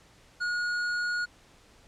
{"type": "tone with hard clipping", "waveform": "sine", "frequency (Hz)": 1444, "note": "F#6", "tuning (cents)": -43, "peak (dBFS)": -29, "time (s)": [0.4, 1.26], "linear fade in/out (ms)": 20, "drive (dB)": 9, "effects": ["pink hiss -58 dBFS RMS until 1.87 s", "low-pass 8000 Hz 12 dB/octave"]}